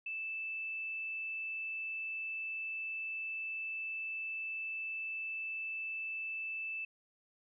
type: tone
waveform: sine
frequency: 2637 Hz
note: E7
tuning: in tune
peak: -37 dBFS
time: 0.06-6.85 s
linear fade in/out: 5 ms
effects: none